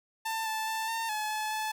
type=tone with pitch steps; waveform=sawtooth; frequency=892 / 878 / 886 / 907 / 855 / 860 / 866 Hz; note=A5 / A5 / A5 / A#5 / A5 / A5 / A5; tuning=+23 / -4 / +12 / -48 / -50 / -40 / -28 cents; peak=-27 dBFS; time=0.25-1.72 s; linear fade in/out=10 ms; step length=210 ms; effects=none